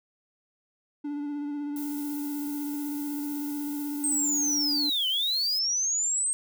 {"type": "tone with vibrato", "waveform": "triangle", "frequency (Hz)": 290.6, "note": "D4", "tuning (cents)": -18, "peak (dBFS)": -28, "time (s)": [1.04, 4.9], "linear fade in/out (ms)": 10, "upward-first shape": "sine", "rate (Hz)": 16, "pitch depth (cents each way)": 24}
{"type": "noise", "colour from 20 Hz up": "violet", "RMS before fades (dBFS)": -41, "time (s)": [1.76, 5.59], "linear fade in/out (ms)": 2}
{"type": "linear two-way sweep", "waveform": "sine", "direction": "down then up", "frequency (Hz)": [8450, 2960, 8450], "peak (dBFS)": -24, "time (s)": [4.04, 6.33], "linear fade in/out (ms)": 0, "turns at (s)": 5.08}
{"effects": []}